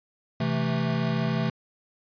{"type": "chord", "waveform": "square", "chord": "A minor", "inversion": "first", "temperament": "equal", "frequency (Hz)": [130.81, 164.81, 220], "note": ["C3", "E3", "A3"], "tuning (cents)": [0, 0, 0], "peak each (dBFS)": -29, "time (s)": [0.4, 1.5], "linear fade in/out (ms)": 5, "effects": ["resampled to 11025 Hz"]}